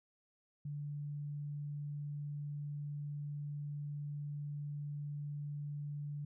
sine tone, 145.9 Hz, D3, 11 cents flat, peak -39 dBFS, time 0.65-6.25 s, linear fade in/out 5 ms, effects none

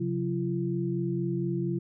sine tone cluster, 135.1 / 179.4 / 341.1 Hz, C#3 / F3 / F4, -44 / +47 / -41 cents, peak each -31 dBFS, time 0-1.79 s, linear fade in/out 10 ms, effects none

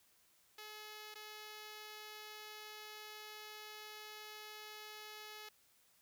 5% pulse tone with dropouts, 425.9 Hz, G#4, 44 cents sharp, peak -38 dBFS, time 0.58-5.49 s, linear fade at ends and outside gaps 5 ms, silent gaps 1.143-1.154 s, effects white hiss -71 dBFS RMS until 6.01 s

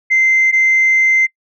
sine tone pair in turn, 2078 / 2078 Hz, C7 / C7, -12 / -12 cents, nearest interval unison, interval 0 cents, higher neither, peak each -8 dBFS, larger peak neither, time 0.1-0.52 / 0.52-1.27 s, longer second, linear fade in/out 20 ms, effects noise-tail reverb RT60 0.1 s tail -26 dB re dry + tanh soft clip ceiling -5 dBFS

